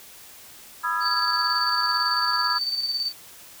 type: chord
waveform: sine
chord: E major seventh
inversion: second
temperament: equal with one note detuned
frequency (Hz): 987.8 / 1244.5 / 1346.2 / 1661.2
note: B5 / D#6 / E6 / G#6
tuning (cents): 0 / 0 / +36 / 0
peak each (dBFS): -28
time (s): 0.83-2.59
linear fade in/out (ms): 20
type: tone with tremolo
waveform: sine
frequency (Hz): 4566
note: D8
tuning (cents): -50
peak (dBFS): -22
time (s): 1-3.13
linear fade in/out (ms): 50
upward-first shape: square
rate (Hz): 18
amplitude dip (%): 45
effects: white hiss -46 dBFS RMS until 3.6 s